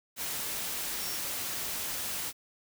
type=tone in noise; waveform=sine; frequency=5510 Hz; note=F8; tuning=24 cents flat; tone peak=-40 dBFS; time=0.98-1.2 s; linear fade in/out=50 ms; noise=white; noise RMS=-35 dBFS; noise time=0.16-2.33 s; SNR=-8 dB; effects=none